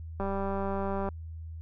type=click train; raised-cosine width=1 ms; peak=-20 dBFS; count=175; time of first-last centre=0.2-1.088 s; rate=196 Hz; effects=added 81 Hz sine -38 dBFS peak until 1.61 s